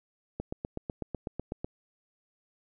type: click train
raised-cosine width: 2 ms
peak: -20 dBFS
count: 11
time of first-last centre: 0.4-1.645 s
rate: 8.03 Hz
effects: none